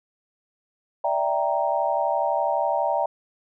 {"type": "chord", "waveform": "sine", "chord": "E half-diminished seventh", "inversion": "third", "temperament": "equal", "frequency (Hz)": [587.3, 659.3, 784, 932.3], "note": ["D5", "E5", "G5", "Bb5"], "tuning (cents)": [0, 0, 0, 0], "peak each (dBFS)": -26, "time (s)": [1.04, 3.06], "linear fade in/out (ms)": 5, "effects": []}